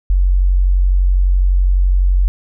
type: tone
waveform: sine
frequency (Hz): 45.95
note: F#1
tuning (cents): -11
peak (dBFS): -9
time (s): 0.1-2.28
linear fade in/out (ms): 0
effects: none